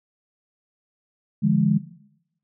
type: chord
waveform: sine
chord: D diminished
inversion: none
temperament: equal with one note detuned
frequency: 146.83 / 170.53 / 207.7 Hz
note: D3 / F3 / Ab3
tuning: 0 / -41 / 0 cents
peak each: -22 / -22 / -19 dBFS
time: 1.42-1.79 s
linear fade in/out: 20 ms
effects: noise-tail reverb RT60 0.8 s tail -17 dB re dry